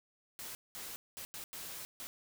white noise bursts at uneven times, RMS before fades -45 dBFS, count 6, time 0.39-0.55 / 0.75-0.96 / 1.17-1.25 / 1.34-1.44 / 1.53-1.85 / 2-2.07 s, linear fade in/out 0 ms, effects none

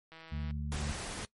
click train, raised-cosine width 0.3 ms, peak -35 dBFS, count 64, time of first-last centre 0.12-0.509 s, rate 162 Hz
harmonic tone, 73.42 Hz, D2, in tune, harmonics 1 / 2 / 3, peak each -36 / -39 / -43 dBFS, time 0.31-0.93 s, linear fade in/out 20 ms
pink noise, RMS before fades -40 dBFS, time 0.72-1.25 s, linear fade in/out 0 ms
effects noise-tail reverb RT60 0.1 s tail -20 dB re dry + MP3 48 kbps

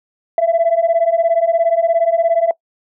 sine beating tone pair, 659.3 / 676.3 Hz, E5 / E5, 0 / +44 cents, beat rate 17 Hz, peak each -13 / -13 dBFS, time 0.38-2.51 s, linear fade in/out 2 ms, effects noise-tail reverb RT60 0.1 s tail -22 dB re dry + tanh soft clip ceiling -7 dBFS

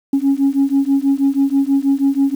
sine beating tone pair, 272.6 / 278.8 Hz, C#4 / C#4, -29 / +10 cents, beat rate 6.2 Hz, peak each -14 dBFS, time 0.13-2.35 s, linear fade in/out 5 ms, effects tanh soft clip ceiling -7 dBFS + 7-bit

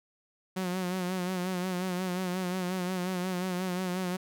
sawtooth tone with vibrato, 182.7 Hz, F#3, 22 cents flat, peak -26 dBFS, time 0.56-4.17 s, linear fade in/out 10 ms, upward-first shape sine, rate 5.6 Hz, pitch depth 52 cents each way, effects none

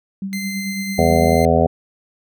sine tone with tremolo, 194.3 Hz, G3, 15 cents flat, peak -21 dBFS, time 0.22-1.36 s, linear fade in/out 2 ms, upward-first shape sine, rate 9.1 Hz, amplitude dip 50%
sawtooth tone, 2077 Hz, C7, 13 cents flat, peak -23 dBFS, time 0.33-1.45 s, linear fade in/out 0 ms
harmonic tone, 82.41 Hz, E2, in tune, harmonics 1 / 2 / 3 / 5 / 6 / 7 / 8 / 9, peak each -20 / -20 / -20 / -20 / -20 / -20 / -20 / -20 dBFS, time 0.98-1.67 s, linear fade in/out 10 ms
effects none

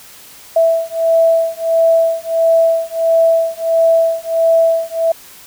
sine beating tone pair, 658 / 659.5 Hz, E5 / E5, -3 / +1 cents, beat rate 1.5 Hz, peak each -13 dBFS, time 0.56-5.12 s, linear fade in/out 5 ms, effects white hiss -39 dBFS RMS until 5.46 s

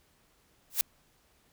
blue noise with exponential growth, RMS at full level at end -21 dBFS, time 0.7-0.81 s, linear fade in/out 0 ms, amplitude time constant 22 ms, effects pink hiss -67 dBFS RMS until 1.52 s

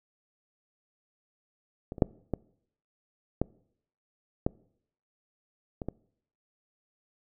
clicks, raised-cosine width 2 ms, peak -23 / -27 / -6 / -15 / -12 / -12 / -22 / -19 dBFS, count 8, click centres 1.921 / 1.982 / 2.022 / 2.337 / 3.416 / 4.465 / 5.818 / 5.886 s, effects noise-tail reverb RT60 0.7 s tail -24 dB re dry

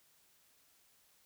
silence, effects white hiss -69 dBFS RMS until 1.25 s

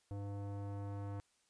square tone with low-pass filter sweep, 100.5 Hz, G2, 44 cents sharp, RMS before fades -43 dBFS, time 0.11-1.2 s, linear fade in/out 0 ms, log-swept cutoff 660 to 1100 Hz, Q 1.1, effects white hiss -75 dBFS RMS until 1.49 s + resampled to 22050 Hz

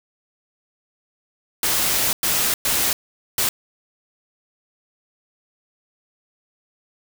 white noise bursts at uneven times, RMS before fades -20 dBFS, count 4, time 1.63-2.13 / 2.23-2.54 / 2.65-2.93 / 3.38-3.49 s, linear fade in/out 2 ms, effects none

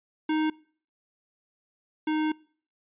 square tone pair in turn, 311.1 / 309.5 Hz, D#4 / D#4, 0 / -9 cents, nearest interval unison, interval 9 cents, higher first, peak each -24 / -25 dBFS, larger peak first, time 0.29-0.5 / 2.07-2.32 s, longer second, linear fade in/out 5 ms, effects noise-tail reverb RT60 0.5 s tail -24 dB re dry + resampled to 8000 Hz

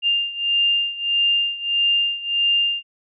sine beating tone pair, 2800 / 2801.6 Hz, F7 / F7, +4 / +5 cents, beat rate 1.6 Hz, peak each -19 / -22 dBFS, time 0.02-2.83 s, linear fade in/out 50 ms, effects none

